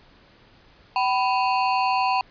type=ring-modulated tone; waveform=square; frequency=880 Hz; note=A5; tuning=in tune; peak=-17 dBFS; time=0.96-2.21 s; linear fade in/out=0 ms; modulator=114 Hz; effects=pink hiss -54 dBFS RMS until 2.3 s + resampled to 11025 Hz